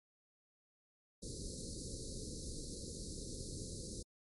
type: band-stop noise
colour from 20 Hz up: pink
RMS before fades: -45 dBFS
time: 1.22-4.03 s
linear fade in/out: 10 ms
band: 540 to 4000 Hz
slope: 96 dB/octave
effects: MP3 48 kbps